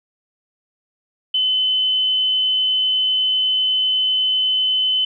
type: tone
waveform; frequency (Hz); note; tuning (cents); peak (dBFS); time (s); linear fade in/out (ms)
sine; 3036; F#7; +44; -15; 1.34-5.05; 5
effects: none